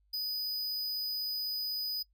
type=tone; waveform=square; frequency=4978 Hz; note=D#8; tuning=in tune; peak=-33 dBFS; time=0.13-2.03 s; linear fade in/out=10 ms; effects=noise-tail reverb RT60 0.1 s tail -24 dB re dry + added 50 Hz sine -67 dBFS peak until 2.13 s